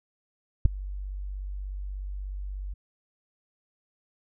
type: tone with ADSR envelope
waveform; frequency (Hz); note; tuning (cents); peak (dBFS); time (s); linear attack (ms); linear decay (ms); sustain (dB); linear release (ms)
sine; 48.31; G1; -25; -8; 0.65-2.74; 6; 6; -24; 10
effects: none